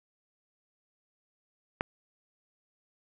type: click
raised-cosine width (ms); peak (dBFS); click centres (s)
0.5; -13; 1.809
effects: none